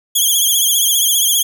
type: tone with vibrato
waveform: 10% pulse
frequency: 3260 Hz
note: G#7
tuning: 33 cents flat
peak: -4 dBFS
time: 0.15-1.43 s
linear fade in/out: 10 ms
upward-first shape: sine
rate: 15 Hz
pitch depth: 71 cents each way
effects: none